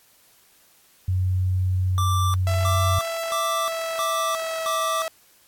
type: tone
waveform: sine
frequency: 92.5 Hz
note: F#2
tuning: in tune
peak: -19 dBFS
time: 1.08-2.99 s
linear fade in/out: 5 ms
type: tone bursts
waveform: square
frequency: 1174.7 Hz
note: D6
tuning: in tune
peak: -24 dBFS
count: 5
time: 1.98-5.02 s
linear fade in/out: 0 ms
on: 360 ms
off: 310 ms
type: tone with pitch glide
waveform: sawtooth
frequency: 666 to 648.5 Hz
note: E5 to E5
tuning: +18 to -28 cents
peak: -22 dBFS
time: 2.47-5.08 s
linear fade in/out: 0 ms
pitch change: -46 cents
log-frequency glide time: 2.83-4.71 s
effects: white hiss -57 dBFS RMS until 5.47 s + AAC 64 kbps